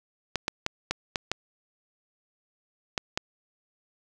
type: clicks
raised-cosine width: 0.2 ms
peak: -9 dBFS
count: 8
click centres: 0.357 / 0.481 / 0.664 / 0.91 / 1.158 / 1.316 / 2.978 / 3.175 s
effects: none